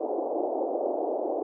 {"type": "band-pass noise", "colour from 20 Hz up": "white", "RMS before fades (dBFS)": -29, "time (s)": [0, 1.43], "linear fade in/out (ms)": 10, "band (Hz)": [300, 740], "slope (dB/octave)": 48, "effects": []}